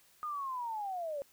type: linear sweep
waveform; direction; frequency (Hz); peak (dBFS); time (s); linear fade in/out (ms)
sine; down; 1239 to 545; -35; 0.23-1.22; 0
effects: white hiss -65 dBFS RMS until 1.32 s